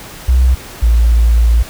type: tone pair in turn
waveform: sine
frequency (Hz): 63.3 / 57.39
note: B1 / A#1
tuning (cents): +43 / -26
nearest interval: major second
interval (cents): 169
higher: first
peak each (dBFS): -6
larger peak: neither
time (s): 0.28-0.55 / 0.82-1.63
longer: second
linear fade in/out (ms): 10
effects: pink hiss -32 dBFS RMS until 1.69 s